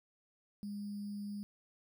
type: tone with sample-and-hold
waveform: sine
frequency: 204.3 Hz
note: G#3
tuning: 28 cents flat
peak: -39 dBFS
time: 0.63-1.43 s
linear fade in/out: 0 ms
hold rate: 4900 Hz
effects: none